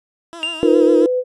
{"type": "tone with vibrato", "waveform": "15% pulse", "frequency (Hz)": 327, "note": "E4", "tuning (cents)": -14, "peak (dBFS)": -25, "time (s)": [0.33, 1.06], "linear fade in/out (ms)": 0, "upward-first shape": "sine", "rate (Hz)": 7.3, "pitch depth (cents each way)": 76}
{"type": "tone with exponential decay", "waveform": "triangle", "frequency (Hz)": 2794, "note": "F7", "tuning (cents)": 0, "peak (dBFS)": -15, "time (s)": [0.43, 0.94], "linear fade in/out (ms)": 0, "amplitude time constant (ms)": 110}
{"type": "chord", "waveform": "sine", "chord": "Eb suspended second", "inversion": "none", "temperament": "equal", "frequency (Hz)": [311.1, 349.2, 466.2], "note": ["Eb4", "F4", "Bb4"], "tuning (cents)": [0, 0, 0], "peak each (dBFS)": -15, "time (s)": [0.63, 1.06], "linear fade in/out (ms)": 0}
{"type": "tone", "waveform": "sine", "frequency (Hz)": 503, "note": "B4", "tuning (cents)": 32, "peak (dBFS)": -15, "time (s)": [0.64, 1.24], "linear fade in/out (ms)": 50}
{"effects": ["resampled to 24000 Hz"]}